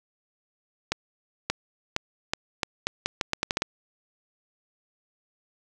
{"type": "accelerating click train", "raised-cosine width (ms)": 0.2, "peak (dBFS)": -7, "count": 13, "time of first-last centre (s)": [0.92, 3.621], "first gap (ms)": 580, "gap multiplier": 0.8, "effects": []}